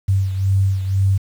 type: beating tone pair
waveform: sine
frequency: 96.4 / 98.4 Hz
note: G2 / G2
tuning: -28 / +7 cents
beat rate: 2 Hz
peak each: -15 / -22 dBFS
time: 0.08-1.18 s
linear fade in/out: 10 ms
effects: 7-bit